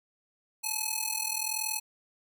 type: ring-modulated tone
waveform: 5% pulse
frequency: 1699 Hz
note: G#6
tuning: 39 cents sharp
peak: -16 dBFS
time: 0.63-1.8 s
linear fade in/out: 20 ms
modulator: 829 Hz
effects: none